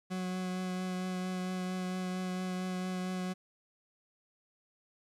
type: tone with vibrato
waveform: 40% pulse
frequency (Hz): 184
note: F#3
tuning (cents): -9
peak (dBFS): -33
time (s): 0.1-3.34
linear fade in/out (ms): 20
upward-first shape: triangle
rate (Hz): 4.4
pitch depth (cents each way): 15
effects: low-pass 10000 Hz 12 dB/octave + 12-bit